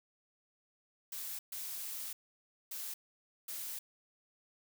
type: noise bursts at uneven times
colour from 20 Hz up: blue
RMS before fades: -42 dBFS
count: 4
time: 1.12-1.39 / 1.52-2.13 / 2.71-2.94 / 3.48-3.79 s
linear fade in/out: 5 ms
effects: none